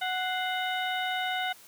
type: harmonic tone with a mistuned harmonic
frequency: 740 Hz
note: F#5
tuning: in tune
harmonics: 1 / 2 / 3 / 4 / 5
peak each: -31 / -34 / -36 / -37 / -38 dBFS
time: 0.01-1.53 s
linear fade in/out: 10 ms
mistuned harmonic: 3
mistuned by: -100 cents
effects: white hiss -53 dBFS RMS until 1.67 s + high-pass 100 Hz 12 dB/octave